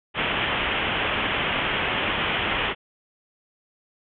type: low-pass noise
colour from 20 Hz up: white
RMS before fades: -25 dBFS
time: 0.14-2.75 s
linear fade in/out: 50 ms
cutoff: 3300 Hz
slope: 96 dB/octave
effects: none